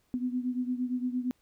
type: beating tone pair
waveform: sine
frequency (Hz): 248 / 256.7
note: B3 / C4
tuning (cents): +7 / -33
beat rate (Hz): 8.7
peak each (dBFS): -30 / -34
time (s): 0.14-1.31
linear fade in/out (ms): 0
effects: pink hiss -71 dBFS RMS until 1.41 s